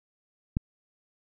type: click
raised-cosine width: 5 ms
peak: -13 dBFS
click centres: 0.569 s
effects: none